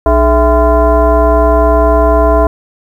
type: tone with frequency modulation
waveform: sine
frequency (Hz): 300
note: D4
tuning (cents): +37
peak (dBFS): -5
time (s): 0.06-2.47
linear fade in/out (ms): 2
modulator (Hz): 362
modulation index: 1.9
effects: 7-bit